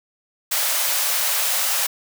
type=high-pass noise; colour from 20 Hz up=white; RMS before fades=-21 dBFS; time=0.51-1.87 s; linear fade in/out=10 ms; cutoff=510 Hz; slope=96 dB/octave; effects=none

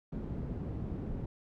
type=low-pass noise; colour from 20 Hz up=white; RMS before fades=-38 dBFS; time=0.12-1.26 s; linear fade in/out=5 ms; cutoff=190 Hz; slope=12 dB/octave; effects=none

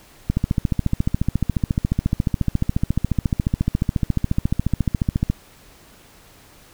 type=click train; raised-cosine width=5 ms; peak=-6 dBFS; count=72; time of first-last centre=0.3-5.3 s; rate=14.2 Hz; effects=pink hiss -49 dBFS RMS until 6.73 s

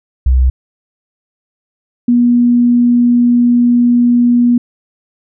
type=tone pair in turn; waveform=sine; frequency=63.9 / 241.3 Hz; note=C2 / B3; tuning=-40 / -40 cents; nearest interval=octave + major seventh; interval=2300 cents; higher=second; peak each=-6 dBFS; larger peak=neither; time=0.26-0.5 / 2.08-4.58 s; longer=second; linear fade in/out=5 ms; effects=none

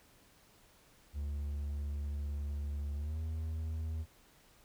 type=tone with pitch glide; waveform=triangle; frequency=72.2 to 79.65 Hz; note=D2 to D#2; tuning=-29 to +41 cents; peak=-33 dBFS; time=1.13-4.06 s; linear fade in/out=50 ms; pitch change=+170 cents; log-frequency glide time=2.97-3.19 s; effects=pink hiss -64 dBFS RMS until 4.64 s

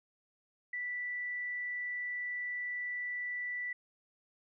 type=tone; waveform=sine; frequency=1969 Hz; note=B6; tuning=6 cents flat; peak=-35 dBFS; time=0.73-3.73 s; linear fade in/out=5 ms; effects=none

